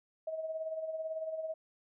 sine tone with tremolo, 638 Hz, D#5, 43 cents sharp, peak -33 dBFS, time 0.27-1.54 s, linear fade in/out 5 ms, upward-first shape sine, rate 18 Hz, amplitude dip 55%, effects none

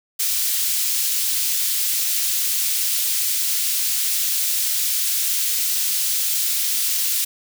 white high-pass noise, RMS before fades -21 dBFS, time 0.19-7.25 s, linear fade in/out 10 ms, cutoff 3200 Hz, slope 12 dB/octave, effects none

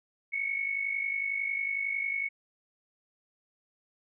sine tone pair together, 2200 / 2251 Hz, C#7 / C#7, -14 / +26 cents, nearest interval unison, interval 40 cents, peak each -30 / -35 dBFS, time 0.32-2.29 s, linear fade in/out 20 ms, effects none

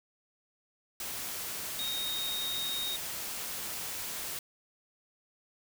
sine tone in noise, 3729 Hz, A#7, in tune, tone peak -33 dBFS, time 1.79-2.96 s, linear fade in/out 2 ms, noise white, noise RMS -38 dBFS, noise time 1-4.39 s, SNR +2 dB, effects none

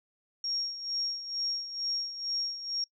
sine tone with tremolo, 5570 Hz, F8, 5 cents flat, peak -28 dBFS, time 0.44-2.84 s, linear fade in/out 2 ms, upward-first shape sine, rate 2.2 Hz, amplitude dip 70%, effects noise-tail reverb RT60 0.1 s tail -26 dB re dry

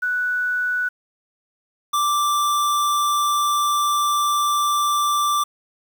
sine / square tone pair in turn, 1480 / 1174.7 Hz, F#6 / D6, 0 / 0 cents, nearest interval major third, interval 400 cents, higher first, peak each -19 / -18 dBFS, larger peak second, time 0.02-0.89 / 1.93-5.44 s, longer second, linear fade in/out 10 ms, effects 8-bit

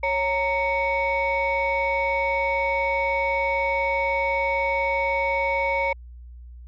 sine tone cluster, 551 / 926 / 2234 Hz, C#5 / A#5 / C#7, -11 / -12 / +13 cents, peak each -24 dBFS, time 0.03-5.93 s, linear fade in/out 5 ms, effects tanh soft clip ceiling -15 dBFS + added 60 Hz sine -39 dBFS peak until 6.67 s

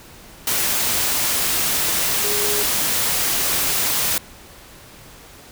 sine tone in noise, 415.3 Hz, G#4, in tune, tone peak -26 dBFS, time 2.24-2.63 s, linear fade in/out 2 ms, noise white, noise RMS -20 dBFS, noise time 0.47-4.18 s, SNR -9 dB, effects pink hiss -43 dBFS RMS until 5.51 s

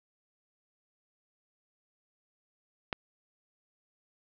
click, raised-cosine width 0.3 ms, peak -14 dBFS, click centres 2.928 s, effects low-pass 4000 Hz 12 dB/octave

